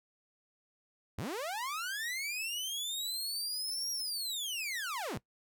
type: linear two-way sweep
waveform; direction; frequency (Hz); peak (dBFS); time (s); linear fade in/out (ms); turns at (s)
sawtooth; up then down; 66.6 to 5670 to 68.1; -32; 1.18-5.18; 5; 3.91
effects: noise-tail reverb RT60 0.1 s tail -19 dB re dry